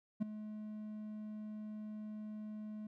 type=tone with ADSR envelope; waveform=triangle; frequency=213.3 Hz; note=G#3; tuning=46 cents sharp; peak=-27 dBFS; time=0.2-2.87 s; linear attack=23 ms; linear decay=8 ms; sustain=-14 dB; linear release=4 ms; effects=none